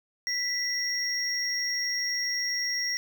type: tone pair together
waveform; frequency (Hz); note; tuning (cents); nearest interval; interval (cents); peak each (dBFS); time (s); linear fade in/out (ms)
triangle; 1975.5 / 5588; B6 / F8; 0 / 0; octave + tritone; 1800; -30 / -27; 0.27-2.97; 0
effects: none